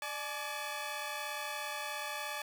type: tone cluster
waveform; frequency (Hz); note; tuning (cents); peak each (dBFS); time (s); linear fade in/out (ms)
15% pulse; 595 / 852 / 1153; D5 / G#5 / D6; +22 / +44 / -32; -36 / -34 / -38; 0.02-2.42; 2
effects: none